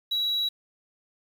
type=tone; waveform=sine; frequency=3893 Hz; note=B7; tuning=26 cents flat; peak=-21 dBFS; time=0.11-0.49 s; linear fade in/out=10 ms; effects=tanh soft clip ceiling -23 dBFS + 8-bit